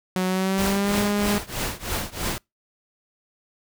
sawtooth tone with pitch glide, 184.9 to 205.2 Hz, F#3 to G#3, -1 to -21 cents, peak -17 dBFS, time 0.16-1.38 s, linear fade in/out 0 ms, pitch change +180 cents, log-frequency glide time 0.27-1 s
pink noise with tremolo, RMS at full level -25 dBFS, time 0.58-2.38 s, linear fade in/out 0 ms, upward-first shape triangle, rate 3.1 Hz, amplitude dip 95%
effects noise-tail reverb RT60 0.2 s tail -26 dB re dry

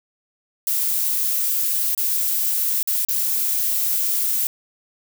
violet noise with dropouts, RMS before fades -21 dBFS, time 0.67-4.47 s, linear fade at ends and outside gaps 2 ms, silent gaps 1.949-1.977 / 2.83-2.874 / 3.05-3.085 s, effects none

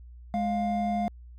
triangle tone pair together, 208.9 / 702.7 Hz, G#3 / F5, +10 / +10 cents, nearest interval octave + major sixth, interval 2100 cents, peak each -26 dBFS, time 0.34-1.08 s, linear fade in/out 0 ms, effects added 60 Hz sine -44 dBFS peak until 1.38 s + AAC 64 kbps

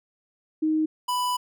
sine / square tone pair in turn, 312.3 / 991.5 Hz, D#4 / B5, +7 / +7 cents, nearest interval octave + minor sixth, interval 2000 cents, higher second, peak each -20 / -24 dBFS, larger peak first, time 0.62-0.86 / 1.08-1.37 s, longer second, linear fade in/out 10 ms, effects none

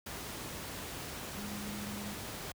sine tone in noise, 205.5 Hz, G#3, 18 cents flat, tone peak -41 dBFS, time 1.37-2.14 s, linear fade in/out 5 ms, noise pink, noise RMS -42 dBFS, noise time 0.06-2.52 s, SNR -2 dB, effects high-pass 60 Hz 12 dB/octave

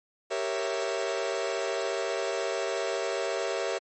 40% pulse chord, G diminished seventh, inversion none, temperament equal, 392 / 466.2 / 554.4 / 659.3 Hz, G4 / Bb4 / Db5 / Fb5, 0 / 0 / 0 / 0 cents, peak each -33 dBFS, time 0.3-3.79 s, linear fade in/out 20 ms, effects MP3 32 kbps

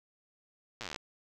slowing click train, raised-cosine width 0.2 ms, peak -22 dBFS, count 14, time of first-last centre 0.81-0.961 s, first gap 8 ms, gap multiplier 1.06, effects none

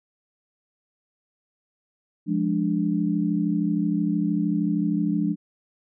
sine chord, D diminished, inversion first, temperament equal, 174.61 / 207.7 / 293.7 Hz, F3 / Ab3 / D4, 0 / 0 / 0 cents, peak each -25 dBFS, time 2.26-5.36 s, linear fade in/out 50 ms, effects none

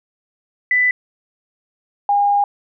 sine tone pair in turn, 1992 / 811.8 Hz, B6 / G#5, +14 / -40 cents, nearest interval octave + major third, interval 1554 cents, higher first, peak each -12 dBFS, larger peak neither, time 0.71-0.91 / 2.09-2.44 s, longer second, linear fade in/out 2 ms, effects none

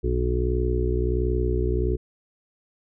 harmonic tone, 61.4 Hz, B1, 9 cents flat, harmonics 1 / 2 / 4 / 5 / 6 / 7, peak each -23 / -29 / -35 / -35 / -27 / -30 dBFS, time 0.03-1.97 s, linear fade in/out 20 ms, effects none

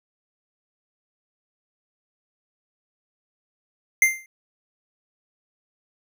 square tone with exponential decay, 2093 Hz, C7, in tune, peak -11 dBFS, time 4.02-4.26 s, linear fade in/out 2 ms, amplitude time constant 51 ms, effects none

